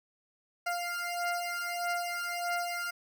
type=beating tone pair; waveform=20% pulse; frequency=698.5 / 700.1 Hz; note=F5 / F5; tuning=0 / +4 cents; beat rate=1.6 Hz; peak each=-30 dBFS; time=0.66-2.91 s; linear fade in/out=10 ms; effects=none